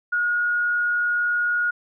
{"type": "tone with frequency modulation", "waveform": "sine", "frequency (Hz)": 1439, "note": "F#6", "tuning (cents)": -49, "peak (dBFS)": -19, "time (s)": [0.12, 1.71], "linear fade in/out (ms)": 10, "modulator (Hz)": 90.8, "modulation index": 0.21, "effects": []}